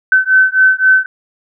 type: beating tone pair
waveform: sine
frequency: 1524 / 1527.8 Hz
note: G6 / G6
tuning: -49 / -45 cents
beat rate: 3.8 Hz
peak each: -10 dBFS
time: 0.12-1.06 s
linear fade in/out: 2 ms
effects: none